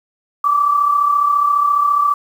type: tone pair together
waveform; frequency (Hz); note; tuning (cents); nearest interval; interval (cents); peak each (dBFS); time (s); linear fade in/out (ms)
sine; 1158.4 / 1193; D6 / D6; -24 / +27; minor second; 51; -12 / -20; 0.44-2.14; 5
effects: 7-bit